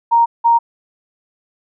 sine tone pair in turn, 932.3 / 932.3 Hz, A#5 / A#5, 0 / 0 cents, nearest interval unison, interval 0 cents, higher neither, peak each -8 dBFS, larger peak neither, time 0.11-0.26 / 0.44-0.59 s, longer neither, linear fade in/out 20 ms, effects none

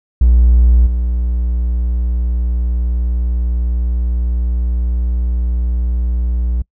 triangle tone with level steps, 59.9 Hz, A#1, 48 cents sharp, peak -3 / -11 dBFS, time 0.21-6.62 s, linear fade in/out 5 ms, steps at 0.86 s, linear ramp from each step 10 ms, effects noise-tail reverb RT60 0.1 s tail -26 dB re dry + tanh soft clip ceiling 0 dBFS

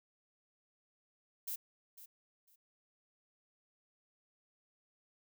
violet noise with echo, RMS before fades -40 dBFS, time 1.47-1.56 s, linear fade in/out 10 ms, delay 500 ms, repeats 2, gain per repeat -14 dB, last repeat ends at 2.56 s, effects none

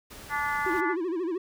pink noise, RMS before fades -45 dBFS, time 0.1-0.81 s, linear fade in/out 10 ms
harmonic tone, 290.2 Hz, D4, 21 cents flat, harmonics 3 / 4 / 5 / 6 / 7, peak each -31 / -32 / -33 / -34 / -34 dBFS, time 0.29-0.96 s, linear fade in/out 50 ms
triangle tone with vibrato, 348.6 Hz, F4, 3 cents flat, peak -25 dBFS, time 0.66-1.38 s, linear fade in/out 5 ms, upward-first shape sine, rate 13 Hz, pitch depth 150 cents each way
effects none

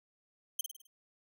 10% pulse tone with echo, 3136 Hz, G7, in tune, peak -22 dBFS, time 0.59-0.61 s, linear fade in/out 5 ms, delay 52 ms, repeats 5, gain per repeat -6 dB, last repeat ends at 0.87 s, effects none

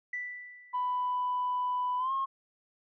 sine tone with exponential decay, 1975.5 Hz, B6, in tune, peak -31 dBFS, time 0.13-1.15 s, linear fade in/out 5 ms, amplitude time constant 220 ms
sine tone with pitch glide, 994 to 1077.7 Hz, B5 to C#6, +11 to -49 cents, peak -27 dBFS, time 0.73-2.26 s, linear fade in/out 20 ms, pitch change +140 cents, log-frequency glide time 1.98-2.12 s
effects tanh soft clip ceiling -24 dBFS

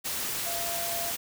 sine tone in noise, 684 Hz, F5, 36 cents flat, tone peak -35 dBFS, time 0.45-1.12 s, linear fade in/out 20 ms, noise white, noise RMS -32 dBFS, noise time 0.04-1.17 s, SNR -6 dB, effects none

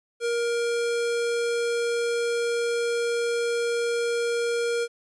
square tone, 470.8 Hz, A#4, 17 cents sharp, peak -24 dBFS, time 0.2-4.88 s, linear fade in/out 50 ms, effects resampled to 24000 Hz + 11-bit

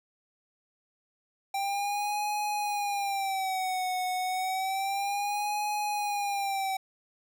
square tone with vibrato, 784 Hz, G5, in tune, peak -29 dBFS, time 1.54-6.77 s, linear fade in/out 5 ms, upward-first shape sine, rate 0.3 Hz, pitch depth 110 cents each way, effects none

